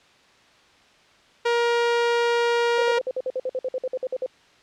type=tone; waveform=sawtooth; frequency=472.7 Hz; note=A#4; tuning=24 cents sharp; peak=-15 dBFS; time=1.45-2.99 s; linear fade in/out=10 ms
type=tone bursts; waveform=sine; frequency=514 Hz; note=C5; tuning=31 cents flat; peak=-23 dBFS; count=16; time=2.78-4.262 s; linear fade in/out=2 ms; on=42 ms; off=54 ms
effects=white hiss -55 dBFS RMS until 4.62 s + low-pass 4000 Hz 12 dB/octave